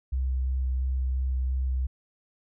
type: tone with vibrato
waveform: sine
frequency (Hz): 64.6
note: C2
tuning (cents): -21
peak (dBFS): -24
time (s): 0.12-1.87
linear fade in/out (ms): 10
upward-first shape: square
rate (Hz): 2.9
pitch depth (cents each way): 10
effects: none